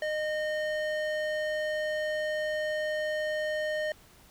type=tone with band-pass filter; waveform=square; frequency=613 Hz; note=D#5; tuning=26 cents flat; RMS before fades=-31 dBFS; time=0.02-3.92 s; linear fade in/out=2 ms; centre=1300 Hz; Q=1.1; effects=pink hiss -57 dBFS RMS until 4.3 s